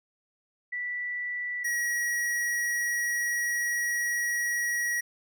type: tone pair in turn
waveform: sine / square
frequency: 1964 / 1910.3 Hz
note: B6 / A#6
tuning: -10 / +42 cents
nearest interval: unison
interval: 48 cents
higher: first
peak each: -30 / -27 dBFS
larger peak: second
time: 0.72-1.64 / 1.64-5.01 s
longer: second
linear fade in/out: 10 ms
effects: none